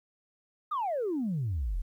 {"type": "exponential sweep", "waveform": "sine", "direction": "down", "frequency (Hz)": [1276, 35.74], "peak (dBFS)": -27, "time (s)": [0.71, 1.82], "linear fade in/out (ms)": 10, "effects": ["tanh soft clip ceiling -25 dBFS", "11-bit"]}